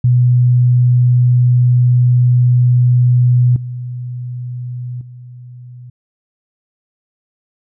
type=tone with level steps; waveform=sine; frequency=123.47 Hz; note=B2; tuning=in tune; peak=-7 / -21 / -31 dBFS; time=0.04-5.9 s; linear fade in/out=5 ms; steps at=3.56 / 5.01 s; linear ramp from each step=2 ms; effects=none